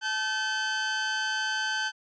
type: tone pair together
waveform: sawtooth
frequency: 864 / 1538 Hz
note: A5 / G6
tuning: -32 / -33 cents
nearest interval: minor seventh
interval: 999 cents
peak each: -30 / -24 dBFS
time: 0.01-1.92 s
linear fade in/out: 50 ms
effects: resampled to 16000 Hz